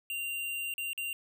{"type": "tone with dropouts", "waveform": "square", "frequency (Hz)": 2776, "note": "F7", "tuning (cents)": -11, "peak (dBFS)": -34, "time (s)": [0.1, 1.13], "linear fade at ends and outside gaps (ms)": 1, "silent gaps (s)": [[0.739, 0.78], [0.932, 0.977]], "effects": []}